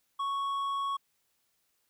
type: tone with hard clipping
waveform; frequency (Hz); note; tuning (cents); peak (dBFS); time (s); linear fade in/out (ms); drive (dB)
sine; 1108.7; C#6; 0; -31; 0.19-0.97; 10; 5
effects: white hiss -75 dBFS RMS until 1.89 s